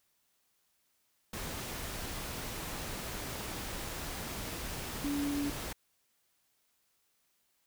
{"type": "tone in noise", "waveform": "sine", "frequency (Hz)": 286.4, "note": "D4", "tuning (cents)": -43, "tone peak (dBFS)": -31, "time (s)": [5.04, 5.5], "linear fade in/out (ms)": 5, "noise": "pink", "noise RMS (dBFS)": -40, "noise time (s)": [1.33, 5.73], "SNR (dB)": 6, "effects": ["white hiss -75 dBFS RMS until 7.66 s"]}